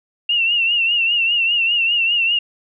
sine tone with vibrato, 2777 Hz, F7, 10 cents flat, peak -14 dBFS, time 0.29-2.39 s, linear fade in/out 5 ms, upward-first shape triangle, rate 5 Hz, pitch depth 85 cents each way, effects none

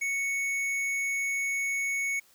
sine tone with tanh clipping, 2217 Hz, C#7, in tune, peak -29 dBFS, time 0.01-2.2 s, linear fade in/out 10 ms, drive 13 dB, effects white hiss -61 dBFS RMS until 2.34 s

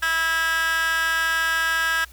15% pulse tone with high-pass filter, 326 Hz, E4, 19 cents flat, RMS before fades -22 dBFS, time 0.02-2.05 s, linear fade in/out 10 ms, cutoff 1700 Hz, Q 5.9, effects added 60 Hz sine -45 dBFS peak until 2.12 s + white hiss -51 dBFS RMS until 2.12 s

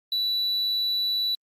sine tone, 3951 Hz, B7, in tune, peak -20 dBFS, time 0.12-1.35 s, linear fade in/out 2 ms, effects tanh soft clip ceiling -22 dBFS + Opus 32 kbps

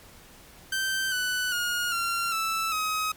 sawtooth tone with pitch steps, 1555 / 1492.5 / 1432.5 / 1375 / 1319.7 / 1266.7 Hz, G6 / F#6 / F6 / F6 / E6 / D#6, -14 / +15 / +44 / -27 / +2 / +31 cents, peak -22 dBFS, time 0.72-3.12 s, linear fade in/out 5 ms, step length 400 ms, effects pink hiss -51 dBFS RMS until 3.16 s + MP3 96 kbps

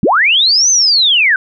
sine linear two-way sweep, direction up then down, 129.1 to 6272 to 1479 Hz, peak -7 dBFS, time 0.03-1.36 s, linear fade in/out 2 ms, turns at 0.7 s, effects none

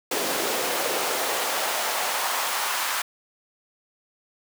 pink noise with high-pass filter sweep, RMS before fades -26 dBFS, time 0.11-3.02 s, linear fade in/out 5 ms, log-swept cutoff 380 to 1100 Hz, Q 1.6, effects none

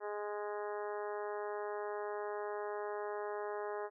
harmonic tone, 207.7 Hz, G#3, in tune, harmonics 2 / 3 / 4 / 5 / 6 / 7 / 8 / 9, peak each -40 / -45 / -45 / -48 / -51 / -54 / -53 / -57 dBFS, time 0-3.9 s, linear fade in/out 50 ms, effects none

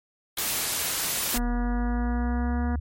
white noise, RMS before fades -27 dBFS, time 0.37-1.38 s, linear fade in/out 5 ms
harmonic tone, 240.8 Hz, B3, 44 cents flat, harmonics 1 / 2 / 3 / 4 / 5 / 6 / 7 / 8, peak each -27 / -40 / -37 / -41 / -44 / -43 / -44 / -51 dBFS, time 1.34-2.76 s, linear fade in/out 5 ms
sine linear sweep, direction up, 38.89 to 73.42 Hz, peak -25 dBFS, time 1.36-2.8 s, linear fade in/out 10 ms
effects MP3 64 kbps

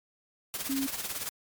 white noise with tremolo, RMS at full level -33 dBFS, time 0.54-1.29 s, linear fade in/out 0 ms, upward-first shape sine, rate 18 Hz, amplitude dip 65%
sine tone, 271.6 Hz, C#4, 35 cents flat, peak -28 dBFS, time 0.69-0.87 s, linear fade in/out 10 ms
effects MP3 96 kbps

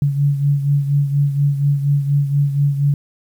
sine beating tone pair, 141.6 / 145.8 Hz, C#3 / D3, +37 / -12 cents, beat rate 4.2 Hz, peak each -14 / -21 dBFS, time 0.02-2.94 s, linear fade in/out 2 ms, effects 8-bit

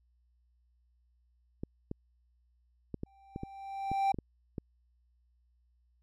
clicks, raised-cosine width 3 ms, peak -24 dBFS, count 10, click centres 1.635 / 1.914 / 2.943 / 3.034 / 3.361 / 3.434 / 3.916 / 4.144 / 4.187 / 4.582 s
triangle tone with exponential growth, 784 Hz, G5, in tune, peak -22 dBFS, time 3.06-4.12 s, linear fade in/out 5 ms, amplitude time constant 230 ms
effects added 60 Hz sine -67 dBFS peak until 6.02 s

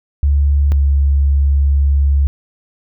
sine tone pair in turn, 71.2 / 70.06 Hz, C#2 / C#2, +47 / +19 cents, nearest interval unison, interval 28 cents, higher first, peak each -9 dBFS, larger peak neither, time 0.23-0.72 / 0.72-2.27 s, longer second, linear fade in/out 0 ms, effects none

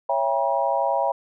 sine chord, C# diminished seventh, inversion none, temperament just, 554.4 / 665.2 / 798.3 / 957.9 Hz, C#5 / E5 / G5 / Bb5, 0 / +16 / +31 / +47 cents, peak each -25 dBFS, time 0.09-1.12 s, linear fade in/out 5 ms, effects none

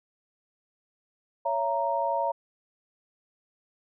sine chord, A# diminished, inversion first, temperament just, 559.4 / 671.3 / 932.3 Hz, C#5 / E5 / A#5, +16 / +31 / 0 cents, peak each -30 / -30 / -27 dBFS, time 1.45-2.32 s, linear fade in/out 10 ms, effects none

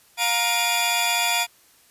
sawtooth tone cluster, 707 / 940 / 2360 / 2456 / 3432 Hz, F5 / A#5 / D7 / D#7 / A7, +21 / +14 / +8 / -23 / -44 cents, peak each -23 dBFS, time 0.17-1.47 s, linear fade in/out 50 ms, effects white hiss -56 dBFS RMS until 1.9 s + resampled to 32000 Hz

